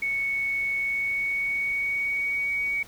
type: tone with pitch glide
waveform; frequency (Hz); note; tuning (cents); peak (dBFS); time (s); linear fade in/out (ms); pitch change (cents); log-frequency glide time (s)
sine; 2217 to 2248; C#7 to C#7; 0 to +24; -24; 0.02-2.83; 5; +24; 0.75-2.46
effects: pink hiss -49 dBFS RMS until 2.87 s